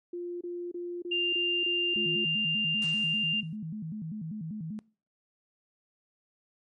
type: tone bursts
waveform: sine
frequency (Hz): 350.1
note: F4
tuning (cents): +4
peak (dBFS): -33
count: 7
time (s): 0.13-2.246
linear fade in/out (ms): 5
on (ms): 280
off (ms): 26
type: tone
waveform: sine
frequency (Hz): 2794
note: F7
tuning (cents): 0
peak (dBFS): -26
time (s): 1.11-3.41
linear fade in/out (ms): 10
type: tone with vibrato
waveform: sine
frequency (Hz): 185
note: F#3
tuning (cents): 0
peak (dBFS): -34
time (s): 1.96-4.79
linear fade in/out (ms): 0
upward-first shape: square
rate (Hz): 5.1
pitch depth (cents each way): 250
type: noise with exponential decay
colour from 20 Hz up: white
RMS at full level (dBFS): -43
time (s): 2.82-3.56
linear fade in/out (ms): 1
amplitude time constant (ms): 160
effects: noise-tail reverb RT60 0.4 s tail -23 dB re dry + MP3 48 kbps

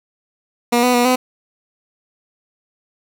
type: tone with pitch steps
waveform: 15% pulse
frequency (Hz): 239.5 / 248.5 / 242.5 / 253.6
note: A#3 / B3 / B3 / B3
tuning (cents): +47 / +11 / -31 / +46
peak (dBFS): -6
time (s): 0.72-1.16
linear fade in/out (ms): 10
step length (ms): 110
effects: none

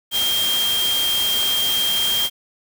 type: tone in noise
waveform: sine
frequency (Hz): 3200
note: G7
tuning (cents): +35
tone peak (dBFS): -18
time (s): 0.11-2.3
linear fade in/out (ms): 50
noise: white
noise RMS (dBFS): -25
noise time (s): 0.11-2.3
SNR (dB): +4
effects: none

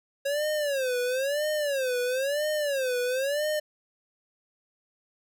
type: tone with vibrato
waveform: square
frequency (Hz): 548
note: C#5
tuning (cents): -20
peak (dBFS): -26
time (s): 0.25-3.6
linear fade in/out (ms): 10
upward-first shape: sine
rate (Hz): 1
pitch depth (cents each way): 190
effects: none

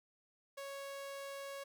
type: tone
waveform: sawtooth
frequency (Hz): 554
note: C#5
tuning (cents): -1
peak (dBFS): -40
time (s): 0.57-1.64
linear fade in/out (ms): 10
effects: none

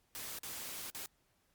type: noise with dropouts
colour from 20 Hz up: white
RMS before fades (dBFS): -44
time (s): 0.15-1.06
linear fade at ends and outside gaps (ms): 0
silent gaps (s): 0.387-0.433 / 0.901-0.948
effects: pink hiss -75 dBFS RMS until 1.54 s + Opus 48 kbps

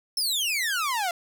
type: exponential sweep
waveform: sawtooth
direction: down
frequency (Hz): 5410 to 673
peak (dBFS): -21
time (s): 0.17-1.11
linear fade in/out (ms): 2
effects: none

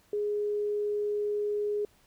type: tone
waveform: sine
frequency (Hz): 415.3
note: G#4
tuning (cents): 0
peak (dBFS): -27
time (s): 0.13-1.85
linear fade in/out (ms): 2
effects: pink hiss -64 dBFS RMS until 2.06 s

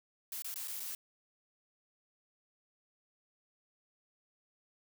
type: noise with dropouts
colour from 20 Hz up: blue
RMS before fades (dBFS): -41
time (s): 0.32-0.95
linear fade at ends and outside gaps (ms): 2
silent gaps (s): 0.422-0.445 / 0.542-0.558 / 0.676-0.68 / 0.798-0.802
effects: none

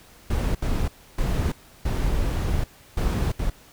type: noise bursts at uneven times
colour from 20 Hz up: brown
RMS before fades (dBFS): -23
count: 6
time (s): 0.3-0.55 / 0.62-0.88 / 1.18-1.52 / 1.85-2.64 / 2.97-3.32 / 3.39-3.5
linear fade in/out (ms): 5
effects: pink hiss -51 dBFS RMS until 3.72 s

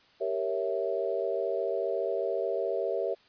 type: chord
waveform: sine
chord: G diminished seventh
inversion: none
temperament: equal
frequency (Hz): 392 / 466.2 / 554.4 / 659.3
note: G4 / Bb4 / Db5 / Fb5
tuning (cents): 0 / 0 / 0 / 0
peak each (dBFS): -33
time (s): 0.2-3.15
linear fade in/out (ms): 20
effects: white hiss -61 dBFS RMS until 3.28 s + resampled to 11025 Hz

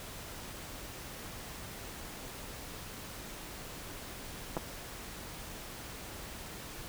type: clicks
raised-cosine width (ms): 1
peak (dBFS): -19 / -22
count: 2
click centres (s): 4.568 / 4.574
effects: pink hiss -45 dBFS RMS until 6.88 s

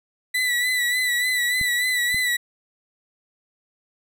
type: tone with vibrato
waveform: 35% pulse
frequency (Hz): 1975.5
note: B6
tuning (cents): 0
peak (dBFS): -18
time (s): 0.34-2.37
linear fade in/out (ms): 10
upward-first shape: sine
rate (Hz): 3.4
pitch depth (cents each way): 41
type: clicks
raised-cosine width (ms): 5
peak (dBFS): -21 / -23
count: 2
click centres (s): 1.613 / 2.145
effects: none

